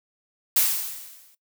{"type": "noise with exponential decay", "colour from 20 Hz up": "blue", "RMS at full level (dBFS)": -17, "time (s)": [0.56, 1.35], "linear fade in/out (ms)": 5, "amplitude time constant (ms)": 170, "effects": ["noise-tail reverb RT60 0.1 s tail -17 dB re dry"]}